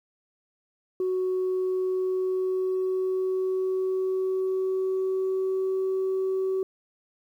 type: tone with pitch glide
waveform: sine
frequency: 370.7 to 379.6 Hz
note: F#4 to F#4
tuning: +3 to +44 cents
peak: -22 dBFS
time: 1-6.63 s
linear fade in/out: 2 ms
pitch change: +41 cents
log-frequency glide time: 1.21-5.81 s
effects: tanh soft clip ceiling -21 dBFS + 10-bit